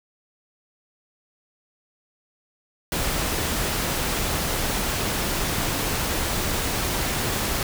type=noise; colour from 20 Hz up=pink; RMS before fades=-25 dBFS; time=2.92-7.63 s; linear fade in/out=2 ms; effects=none